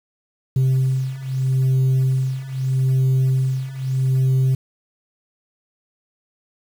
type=beating tone pair; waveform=sine; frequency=130.81 / 131.6 Hz; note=C3 / C3; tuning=0 / +10 cents; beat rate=0.79 Hz; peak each=-18 / -16 dBFS; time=0.56-4.55 s; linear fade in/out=5 ms; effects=tanh soft clip ceiling -13 dBFS + 7-bit